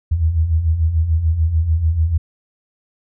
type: beating tone pair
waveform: sine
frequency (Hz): 75.8 / 82.6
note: D#2 / E2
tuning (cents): -45 / +4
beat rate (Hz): 6.8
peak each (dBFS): -21 / -14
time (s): 0.11-2.18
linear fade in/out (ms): 10
effects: none